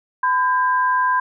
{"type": "tone pair together", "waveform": "sine", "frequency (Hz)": [1008.5, 1600], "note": ["B5", "G6"], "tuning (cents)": [36, 35], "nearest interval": "minor sixth", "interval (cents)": 799, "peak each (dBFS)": [-16, -21], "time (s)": [0.23, 1.2], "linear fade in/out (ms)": 5, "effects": []}